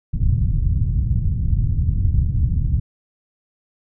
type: low-pass noise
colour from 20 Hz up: white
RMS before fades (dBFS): -18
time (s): 0.13-2.8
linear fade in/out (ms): 10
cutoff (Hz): 120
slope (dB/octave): 24
effects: none